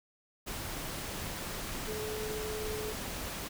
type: tone in noise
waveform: sine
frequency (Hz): 429.3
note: A4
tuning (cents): -43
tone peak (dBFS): -37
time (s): 1.87-2.93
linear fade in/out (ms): 20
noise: pink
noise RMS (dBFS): -39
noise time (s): 0.46-3.49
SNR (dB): -1
effects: none